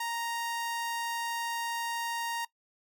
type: tone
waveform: sawtooth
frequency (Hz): 932.3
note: A#5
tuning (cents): 0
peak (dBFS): -28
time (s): 0-2.45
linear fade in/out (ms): 5
effects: noise-tail reverb RT60 0.1 s tail -20 dB re dry